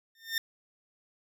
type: tone with exponential growth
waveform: 20% pulse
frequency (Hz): 1812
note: A#6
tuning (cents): -50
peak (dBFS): -20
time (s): 0.15-0.38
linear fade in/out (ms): 2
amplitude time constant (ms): 48
effects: none